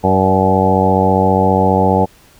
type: harmonic tone with a mistuned harmonic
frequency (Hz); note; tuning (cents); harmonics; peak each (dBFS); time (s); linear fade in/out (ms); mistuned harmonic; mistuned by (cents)
94.8; F#2; +43; 1 / 2 / 3 / 4 / 5 / 6 / 7 / 8 / 9; -18 / -16 / -21 / -21 / -17 / -20 / -22 / -18 / -16; 0.03-2.06; 20; 6; +16
effects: pink hiss -47 dBFS RMS until 2.39 s